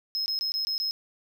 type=tone bursts; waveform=triangle; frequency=5150 Hz; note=E8; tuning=41 cents flat; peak=-25 dBFS; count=6; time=0.15-0.91 s; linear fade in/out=0 ms; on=110 ms; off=20 ms; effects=none